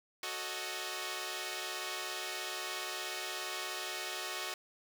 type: chord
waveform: 5% pulse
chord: D# half-diminished seventh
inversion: first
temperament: equal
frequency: 370 / 440 / 554.4 / 622.3 Hz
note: F#4 / A4 / C#5 / D#5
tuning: 0 / 0 / 0 / 0 cents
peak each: -30 / -33 / -36 / -31 dBFS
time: 0.23-4.54 s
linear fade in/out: 2 ms
effects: none